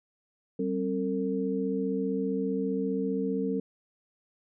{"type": "tone cluster", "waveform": "sine", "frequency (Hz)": [193, 268.2, 452.6], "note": ["G3", "C4", "A4"], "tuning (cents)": [-27, 43, 49], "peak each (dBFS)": -31, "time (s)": [0.59, 3.6], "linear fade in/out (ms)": 5, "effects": []}